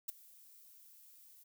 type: noise with ADSR envelope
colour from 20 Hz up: violet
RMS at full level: -36 dBFS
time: 0.08-1.44 s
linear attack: 11 ms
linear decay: 12 ms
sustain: -24 dB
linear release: 15 ms
effects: none